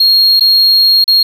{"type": "tone with dropouts", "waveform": "triangle", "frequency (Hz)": 4264, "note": "C8", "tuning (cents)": 32, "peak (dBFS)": -4, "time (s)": [0, 1.23], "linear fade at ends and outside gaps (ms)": 5, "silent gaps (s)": [[0.397, 0.407], [1.042, 1.078]], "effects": []}